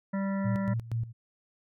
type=harmonic tone; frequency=195.6 Hz; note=G3; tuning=4 cents flat; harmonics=1 / 3 / 5 / 7 / 9 / 10; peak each=-28 / -38 / -42 / -45 / -47 / -48 dBFS; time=0.13-0.74 s; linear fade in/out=10 ms
type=tone with tremolo; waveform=sine; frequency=115.1 Hz; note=A#2; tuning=22 cents flat; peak=-27 dBFS; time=0.44-1.13 s; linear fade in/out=20 ms; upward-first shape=square; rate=4.2 Hz; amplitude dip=80%
effects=none